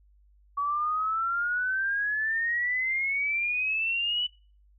sine exponential sweep, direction up, 1130 to 2981 Hz, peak -25 dBFS, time 0.57-4.27 s, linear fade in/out 10 ms, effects noise-tail reverb RT60 0.4 s tail -25 dB re dry + added 50 Hz sine -57 dBFS peak until 4.78 s

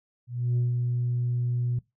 sine tone with ADSR envelope, 121.8 Hz, B2, 24 cents flat, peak -19 dBFS, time 0.27-1.79 s, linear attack 300 ms, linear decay 150 ms, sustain -4 dB, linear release 5 ms, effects noise-tail reverb RT60 0.2 s tail -21 dB re dry + tanh soft clip ceiling -20 dBFS

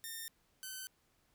5% pulse tone pair in turn, 1819 / 1526.5 Hz, A#6 / G6, -43 / -46 cents, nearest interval minor third, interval 303 cents, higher first, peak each -32 / -32 dBFS, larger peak neither, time 0.04-0.28 / 0.63-0.87 s, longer neither, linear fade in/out 0 ms, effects pink hiss -74 dBFS RMS until 1.34 s

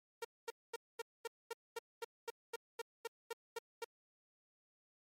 sawtooth tone bursts, 462.1 Hz, A#4, 15 cents flat, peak -36 dBFS, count 15, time 0.22-3.845 s, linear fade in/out 5 ms, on 27 ms, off 230 ms, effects MP3 64 kbps

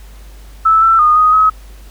sine tone with pitch steps, 1312 / 1334 / 1227 / 1248 / 1276 Hz, E6 / E6 / D#6 / D#6 / D#6, -9 / +20 / -25 / +5 / +43 cents, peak -6 dBFS, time 0.65-1.5 s, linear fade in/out 10 ms, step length 170 ms, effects added 50 Hz sine -33 dBFS peak until 1.9 s + pink hiss -45 dBFS RMS until 1.9 s

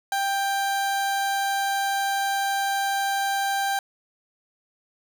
30% pulse tone, 789 Hz, G5, 11 cents sharp, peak -20 dBFS, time 0.12-3.79 s, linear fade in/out 2 ms, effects none

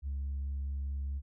sine tone with vibrato, 69.3 Hz, C#2, in tune, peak -31 dBFS, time 0.02-1.22 s, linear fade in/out 50 ms, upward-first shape triangle, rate 4.7 Hz, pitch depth 9 cents each way, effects tanh soft clip ceiling -31 dBFS

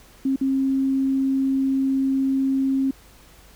sine tone with dropouts, 268.4 Hz, C4, 44 cents sharp, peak -18 dBFS, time 0.25-2.91 s, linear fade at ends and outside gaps 5 ms, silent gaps 0.361-0.411 s, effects added 50 Hz sine -53 dBFS peak until 3.55 s + pink hiss -51 dBFS RMS until 3.55 s

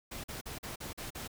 pink noise bursts, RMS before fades -42 dBFS, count 7, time 0.11-1.278 s, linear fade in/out 10 ms, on 130 ms, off 43 ms, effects none

